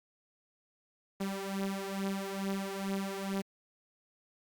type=beating tone pair; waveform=sawtooth; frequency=194.4 / 196.7 Hz; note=G3 / G3; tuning=-14 / +6 cents; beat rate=2.3 Hz; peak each=-32 / -34 dBFS; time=1.2-3.42 s; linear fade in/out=10 ms; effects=Opus 48 kbps